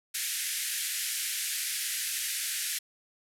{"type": "band-pass noise", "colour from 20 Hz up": "white", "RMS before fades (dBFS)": -33, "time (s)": [0.14, 2.79], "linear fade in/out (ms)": 10, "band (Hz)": [1600, 13000], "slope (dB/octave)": 48, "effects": []}